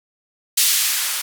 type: noise with band-pass filter sweep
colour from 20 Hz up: violet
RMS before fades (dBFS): -19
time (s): 0.57-1.22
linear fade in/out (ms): 10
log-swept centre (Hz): 3300 to 970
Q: 0.74
effects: none